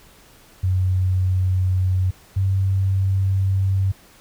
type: tone pair in turn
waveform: sine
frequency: 92.7 / 96.15 Hz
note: F#2 / G2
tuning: +4 / -33 cents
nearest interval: minor second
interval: 63 cents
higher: second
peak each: -16 dBFS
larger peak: neither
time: 0.63-2.11 / 2.36-3.92 s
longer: second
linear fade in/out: 10 ms
effects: pink hiss -50 dBFS RMS until 4.2 s